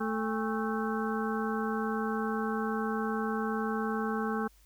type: harmonic tone with a mistuned harmonic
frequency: 219.7 Hz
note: A3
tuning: 2 cents flat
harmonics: 1 / 2 / 4 / 5 / 6 / 7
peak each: -32 / -35 / -38 / -39 / -40 / -40 dBFS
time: 0-4.48 s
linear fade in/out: 10 ms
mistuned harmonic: 4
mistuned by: -140 cents
effects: added 50 Hz sine -59 dBFS peak until 4.65 s + white hiss -65 dBFS RMS until 4.65 s